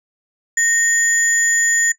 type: tone pair together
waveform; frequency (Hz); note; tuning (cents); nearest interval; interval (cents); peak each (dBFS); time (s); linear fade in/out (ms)
sine; 1852 / 6985; A#6 / A8; -12 / -14; octave + major seventh; 2298; -15; 0.57-1.92; 5
effects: noise-tail reverb RT60 0.1 s tail -17 dB re dry + tanh soft clip ceiling -8 dBFS